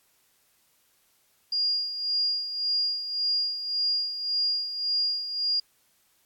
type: tone with tremolo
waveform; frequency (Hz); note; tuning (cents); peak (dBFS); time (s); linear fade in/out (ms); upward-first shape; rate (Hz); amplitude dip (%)
sine; 4831; D8; +48; -22; 1.52-5.6; 5; sine; 1.8; 65
effects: white hiss -66 dBFS RMS until 6.25 s + AAC 64 kbps